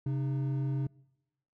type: tone pair together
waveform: triangle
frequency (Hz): 134.5 / 304.9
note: C3 / D#4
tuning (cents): +48 / -35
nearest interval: octave + major second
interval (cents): 1417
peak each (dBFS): -27 / -38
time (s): 0.06-0.87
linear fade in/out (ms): 5
effects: noise-tail reverb RT60 1.0 s tail -25 dB re dry